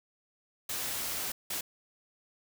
white noise bursts at uneven times, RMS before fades -35 dBFS, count 2, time 0.69-1.32 / 1.5-1.61 s, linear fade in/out 5 ms, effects none

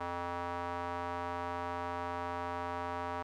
square tone with band-pass filter, 87.31 Hz, F2, in tune, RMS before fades -38 dBFS, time 0-3.23 s, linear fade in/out 10 ms, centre 970 Hz, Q 1.9, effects none

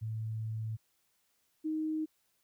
sine tone pair in turn, 110.5 / 312.5 Hz, A2 / D#4, +8 / +8 cents, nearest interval octave + tritone, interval 1800 cents, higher second, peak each -34 / -31 dBFS, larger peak second, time 0.01-0.77 / 1.64-2.06 s, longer first, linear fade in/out 20 ms, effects white hiss -75 dBFS RMS until 2.43 s

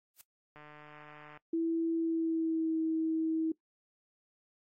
blue noise with exponential growth, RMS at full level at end -46 dBFS, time 0.14-0.21 s, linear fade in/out 0 ms, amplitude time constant 15 ms
click train, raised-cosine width 0.5 ms, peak -37 dBFS, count 123, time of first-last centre 0.56-1.373 s, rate 150 Hz
sine tone with pitch glide, 329.6 to 321 Hz, E4 to E4, 0 to -46 cents, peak -28 dBFS, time 1.53-3.52 s, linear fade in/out 5 ms, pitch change -46 cents, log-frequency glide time 1.95-2.78 s
effects noise-tail reverb RT60 0.1 s tail -19 dB re dry + AAC 48 kbps

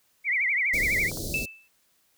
sine tone with vibrato, 2135 Hz, C7, 34 cents sharp, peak -22 dBFS, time 0.24-1.11 s, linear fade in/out 50 ms, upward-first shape triangle, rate 12 Hz, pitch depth 190 cents each way
pink band-stop noise, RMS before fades -33 dBFS, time 0.73-1.46 s, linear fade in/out 10 ms, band 610 to 4000 Hz, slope 48 dB/octave
clicks, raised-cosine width 1 ms, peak -25 dBFS, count 2, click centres 1.116 / 1.173 s
sine tone with exponential decay, 2637 Hz, E7, in tune, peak -22 dBFS, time 1.34-1.68 s, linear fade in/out 2 ms, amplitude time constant 73 ms
effects white hiss -67 dBFS RMS until 2.17 s

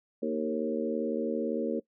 harmonic tone with a mistuned harmonic, 77.78 Hz, D#2, in tune, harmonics 3 / 4 / 5 / 6 / 7, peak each -33 / -35 / -36 / -33 / -35 dBFS, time 0.22-1.8 s, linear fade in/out 10 ms, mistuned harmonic 6, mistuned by -20 cents, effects noise-tail reverb RT60 0.1 s tail -21 dB re dry

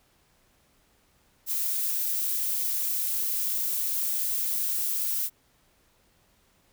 violet noise, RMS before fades -28 dBFS, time 1.46-5.3 s, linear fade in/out 50 ms, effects pink hiss -65 dBFS RMS until 6.72 s

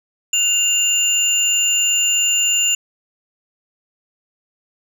sine tone pair together, 2793 / 7064 Hz, F7 / A8, -1 / +6 cents, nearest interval octave + major third, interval 1607 cents, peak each -15 dBFS, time 0.33-2.75 s, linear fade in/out 5 ms, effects tanh soft clip ceiling -10 dBFS

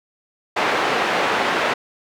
pink band-pass noise, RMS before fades -20 dBFS, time 0.56-1.74 s, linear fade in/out 10 ms, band 450 to 2400 Hz, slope 12 dB/octave, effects none

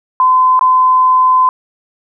sine tone with dropouts, 1023 Hz, C6, 39 cents flat, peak -6 dBFS, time 0.2-1.49 s, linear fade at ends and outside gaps 1 ms, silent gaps 0.593-0.61 s, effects none

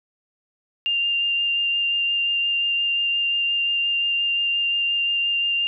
sine tone with vibrato, 2794 Hz, F7, in tune, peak -19 dBFS, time 0.86-5.67 s, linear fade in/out 0 ms, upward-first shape sine, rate 5.7 Hz, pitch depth 9 cents each way, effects none

